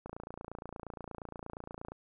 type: click train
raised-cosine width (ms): 1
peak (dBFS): -28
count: 54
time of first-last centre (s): 0.06-1.92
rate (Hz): 28.5
effects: none